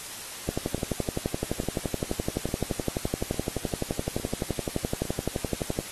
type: two click trains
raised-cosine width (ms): 2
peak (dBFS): -24 / -13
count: 6 / 63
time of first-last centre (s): 0.78-5.054 / 0.49-5.789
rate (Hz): 1.17 / 11.7
effects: white hiss -39 dBFS RMS until 5.91 s + AAC 32 kbps